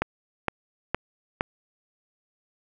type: click train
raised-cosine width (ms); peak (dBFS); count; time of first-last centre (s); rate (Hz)
0.5; -8; 4; 0.02-1.409; 2.16
effects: none